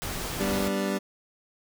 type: noise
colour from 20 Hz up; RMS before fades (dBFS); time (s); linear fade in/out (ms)
pink; -33; 0.02-0.68; 0
type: chord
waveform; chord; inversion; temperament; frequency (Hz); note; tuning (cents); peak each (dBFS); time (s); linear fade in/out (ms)
25% pulse; G major; none; equal; 196 / 246.9 / 293.7; G3 / B3 / D4; 0 / 0 / 0; -24 / -30 / -29; 0.39-0.99; 20
effects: none